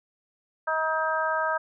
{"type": "harmonic tone", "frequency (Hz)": 316.9, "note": "D#4", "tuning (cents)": 32, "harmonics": [2, 3, 4, 5], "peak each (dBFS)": [-29, -29, -29, -29], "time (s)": [0.67, 1.58], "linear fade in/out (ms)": 10, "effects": []}